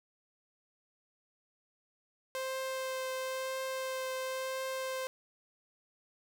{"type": "tone with vibrato", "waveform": "sawtooth", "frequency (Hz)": 523, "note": "C5", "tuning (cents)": -1, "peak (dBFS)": -31, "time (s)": [2.35, 5.07], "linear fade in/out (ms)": 0, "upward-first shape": "triangle", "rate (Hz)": 0.98, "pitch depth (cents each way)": 11, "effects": []}